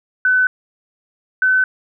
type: tone pair in turn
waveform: sine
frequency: 1508 / 1516.6 Hz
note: F#6 / F#6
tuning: +32 / +42 cents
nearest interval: unison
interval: 10 cents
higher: second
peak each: -11 dBFS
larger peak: neither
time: 0.25-0.47 / 1.42-1.64 s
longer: neither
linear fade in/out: 2 ms
effects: none